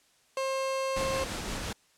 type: tone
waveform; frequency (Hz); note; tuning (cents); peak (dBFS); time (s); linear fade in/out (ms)
30% pulse; 533; C5; +32; -26; 0.37-1.24; 2
type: noise with tremolo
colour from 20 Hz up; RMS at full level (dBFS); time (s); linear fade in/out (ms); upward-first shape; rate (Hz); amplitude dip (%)
pink; -34; 0.96-1.73; 5; sine; 5.8; 25
effects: white hiss -65 dBFS RMS until 1.97 s + low-pass 9000 Hz 12 dB/octave